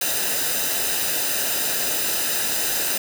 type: noise with comb filter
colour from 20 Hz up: white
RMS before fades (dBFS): -23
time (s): 0.01-2.98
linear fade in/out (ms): 5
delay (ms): 0.9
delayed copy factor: -0.6
effects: none